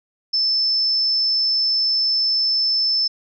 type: tone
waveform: sine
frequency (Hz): 5274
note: E8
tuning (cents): 0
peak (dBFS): -16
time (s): 0.33-3.08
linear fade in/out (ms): 10
effects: none